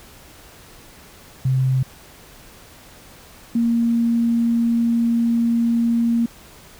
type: tone pair in turn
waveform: sine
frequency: 130.81 / 233.1 Hz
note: C3 / A#3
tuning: 0 / 0 cents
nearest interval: minor seventh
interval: 1000 cents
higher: second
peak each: -15 dBFS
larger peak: neither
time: 1.45-1.83 / 3.55-6.26 s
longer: second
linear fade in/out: 5 ms
effects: pink hiss -45 dBFS RMS until 6.79 s